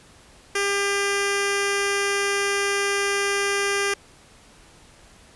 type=tone with notch filter; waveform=10% pulse; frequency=400 Hz; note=G4; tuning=35 cents sharp; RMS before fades=-23 dBFS; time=0.55-3.94 s; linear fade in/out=5 ms; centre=900 Hz; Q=1.3; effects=pink hiss -51 dBFS RMS until 5.35 s + resampled to 24000 Hz